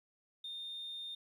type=tone; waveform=sine; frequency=3641 Hz; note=A#7; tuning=41 cents flat; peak=-40 dBFS; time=0.44-1.15 s; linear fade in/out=5 ms; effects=tanh soft clip ceiling -38 dBFS + 12-bit